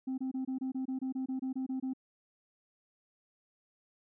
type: tone bursts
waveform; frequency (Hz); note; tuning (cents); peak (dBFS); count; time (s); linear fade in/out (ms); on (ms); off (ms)
sine; 261.6; C4; 0; -30; 14; 0.07-1.935; 10; 110; 25
effects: tanh soft clip ceiling -31 dBFS